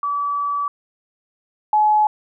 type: tone pair in turn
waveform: sine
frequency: 1149 / 850.2 Hz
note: D6 / G#5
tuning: -38 / +40 cents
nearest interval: perfect fourth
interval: 522 cents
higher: first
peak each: -19 / -12 dBFS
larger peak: second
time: 0.03-0.68 / 1.73-2.07 s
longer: first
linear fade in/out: 2 ms
effects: none